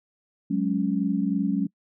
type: chord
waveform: sine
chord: F# suspended second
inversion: none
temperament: just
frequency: 185 / 208.1 / 277.5 Hz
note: F#3 / G#3 / C#4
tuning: 0 / +4 / +2 cents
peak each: -26 dBFS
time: 0.5-1.67 s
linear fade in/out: 10 ms
effects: noise-tail reverb RT60 0.1 s tail -25 dB re dry